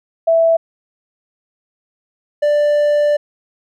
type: tone pair in turn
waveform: sine / triangle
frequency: 659.3 / 589.2 Hz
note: E5 / D5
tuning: 0 / +6 cents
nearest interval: major second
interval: 194 cents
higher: first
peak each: -9 dBFS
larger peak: neither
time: 0.27-0.57 / 2.42-3.17 s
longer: second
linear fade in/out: 10 ms
effects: none